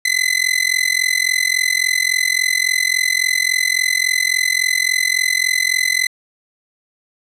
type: tone with amplitude modulation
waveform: sawtooth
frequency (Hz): 2028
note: B6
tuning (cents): +45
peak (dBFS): -7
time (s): 0.05-6.07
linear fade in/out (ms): 5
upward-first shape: sine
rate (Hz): 43.6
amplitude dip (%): 95
effects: low-pass 12000 Hz 12 dB/octave